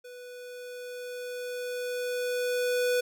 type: tone with level ramp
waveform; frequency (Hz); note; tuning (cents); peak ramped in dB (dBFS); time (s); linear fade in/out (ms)
square; 493.9; B4; 0; -44 to -24; 0.04-3.01; 10
effects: none